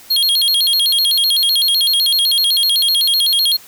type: tone with vibrato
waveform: square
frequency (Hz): 3729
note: A#7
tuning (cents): 0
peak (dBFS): -12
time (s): 0.1-3.57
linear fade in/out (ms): 10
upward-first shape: square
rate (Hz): 7.9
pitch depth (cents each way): 230
effects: white hiss -41 dBFS RMS until 3.67 s